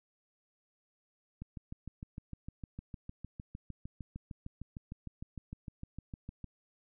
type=click train; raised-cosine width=5 ms; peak=-30 dBFS; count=34; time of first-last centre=1.42-6.443 s; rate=6.57 Hz; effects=none